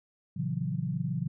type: chord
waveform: sine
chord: F# dominant seventh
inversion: first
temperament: just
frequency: 115.62 / 138.75 / 166.5 / 185 Hz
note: A#2 / C#3 / E3 / F#3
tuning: -14 / +2 / +18 / 0 cents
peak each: -37 / -33 / -33 / -36 dBFS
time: 0.36-1.28 s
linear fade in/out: 10 ms
effects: none